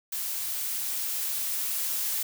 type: noise with level ramp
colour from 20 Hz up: blue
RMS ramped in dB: -32 to -29 dBFS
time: 0.12-2.23 s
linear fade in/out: 5 ms
effects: none